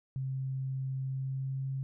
sine tone with pitch glide, 132.8 to 134.34 Hz, C3 to C3, +26 to +46 cents, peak -32 dBFS, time 0.16-1.83 s, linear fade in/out 0 ms, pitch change +20 cents, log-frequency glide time 1.04-1.69 s, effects none

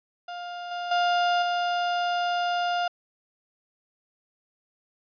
35% pulse tone with level steps, 704 Hz, F5, 14 cents sharp, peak -32 / -28 / -19 / -22 dBFS, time 0.28-2.88 s, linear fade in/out 5 ms, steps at 0.71 / 0.91 / 1.42 s, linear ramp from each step 5 ms, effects resampled to 11025 Hz

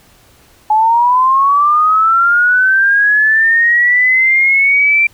sine linear sweep, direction up, 847 to 2358 Hz, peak -7 dBFS, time 0.7-5.07 s, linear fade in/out 5 ms, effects pink hiss -47 dBFS RMS until 5.13 s

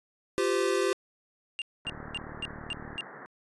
square chord, F suspended second, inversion none, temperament equal with one note detuned, 349.2 / 392 / 511.6 Hz, F4 / G4 / C5, 0 / 0 / -39 cents, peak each -31 / -28 / -32 dBFS, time 0.38-0.93 s, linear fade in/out 0 ms
triangle tone bursts, 2794 Hz, F7, in tune, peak -29 dBFS, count 6, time 1.59-3.008 s, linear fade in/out 0 ms, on 28 ms, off 250 ms
white band-pass noise, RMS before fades -46 dBFS, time 1.85-3.26 s, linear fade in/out 0 ms, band 120 to 1900 Hz, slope 96 dB/octave
click train, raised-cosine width 3 ms, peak -31 dBFS, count 42, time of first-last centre 1.87-2.958 s, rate 37.7 Hz
effects resampled to 24000 Hz

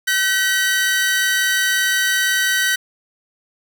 sawtooth tone pair together, 1526 / 1918.9 Hz, G6 / A#6, -47 / +50 cents, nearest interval major third, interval 397 cents, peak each -14 / -16 dBFS, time 0.07-2.76 s, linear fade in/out 10 ms, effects none

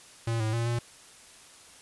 square tone with pitch steps, 115.2 / 109.6 / 116.6 / 118.6 Hz, A#2 / A2 / A#2 / A#2, -20 / -6 / +1 / +30 cents, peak -27 dBFS, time 0.27-0.79 s, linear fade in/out 5 ms, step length 130 ms, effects white hiss -52 dBFS RMS until 1.81 s + resampled to 24000 Hz

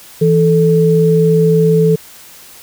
sine tone pair together, 164.25 / 438.5 Hz, E3 / A4, -6 / -6 cents, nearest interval octave + perfect fourth, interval 1700 cents, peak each -10 dBFS, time 0.21-1.96 s, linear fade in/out 10 ms, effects white hiss -38 dBFS RMS until 2.62 s

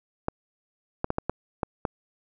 clicks, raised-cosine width 1 ms, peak -11 dBFS, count 7, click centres 0.284 / 1.044 / 1.104 / 1.184 / 1.296 / 1.632 / 1.852 s, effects none

